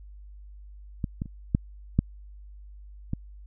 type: clicks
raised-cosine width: 5 ms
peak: -15 / -17 / -28 / -8 / -7 / -15 dBFS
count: 6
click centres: 1.042 / 1.219 / 1.258 / 1.549 / 1.99 / 3.134 s
effects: added 50 Hz sine -43 dBFS peak until 3.46 s